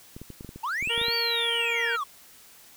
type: clicks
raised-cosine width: 3 ms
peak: -27 dBFS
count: 12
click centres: 0.165 / 0.216 / 0.303 / 0.409 / 0.447 / 0.491 / 0.56 / 0.826 / 0.874 / 0.978 / 1.015 / 1.083 s
type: linear two-way sweep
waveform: triangle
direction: up then down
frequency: 839 to 4610 to 1066 Hz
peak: -25 dBFS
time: 0.63-2.04 s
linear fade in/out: 10 ms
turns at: 1.15 s
type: harmonic tone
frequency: 466.2 Hz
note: A#4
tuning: in tune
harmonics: 1 / 2 / 3 / 4 / 5 / 6 / 7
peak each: -33 / -37 / -37 / -34 / -33 / -36 / -35 dBFS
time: 0.89-1.97 s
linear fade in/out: 20 ms
effects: white hiss -52 dBFS RMS until 2.76 s